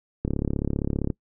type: click train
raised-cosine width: 3 ms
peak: -12 dBFS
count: 31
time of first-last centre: 0.25-1.102 s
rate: 35.2 Hz
effects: noise-tail reverb RT60 0.1 s tail -23 dB re dry